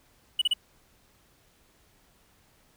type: tone bursts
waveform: triangle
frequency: 2947 Hz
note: F#7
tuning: 8 cents flat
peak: -19 dBFS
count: 3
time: 0.39-0.536 s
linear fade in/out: 5 ms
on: 26 ms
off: 34 ms
effects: pink hiss -63 dBFS RMS until 2.76 s